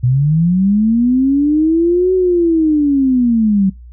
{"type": "linear two-way sweep", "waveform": "sine", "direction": "up then down", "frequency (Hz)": [119.4, 375.2, 187.3], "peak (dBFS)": -9, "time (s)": [0.03, 3.7], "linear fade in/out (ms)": 10, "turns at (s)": 2.14, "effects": ["noise-tail reverb RT60 0.2 s tail -25 dB re dry", "added 60 Hz sine -33 dBFS peak until 3.92 s"]}